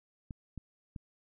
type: clicks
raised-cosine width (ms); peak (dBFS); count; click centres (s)
5; -29; 3; 0.308 / 0.577 / 0.962
effects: none